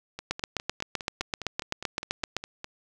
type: two click trains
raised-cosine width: 0.2 ms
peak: -19 / -10 dBFS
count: 13 / 17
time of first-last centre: 0.19-2.644 / 0.31-2.367 s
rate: 4.89 / 7.78 Hz
effects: none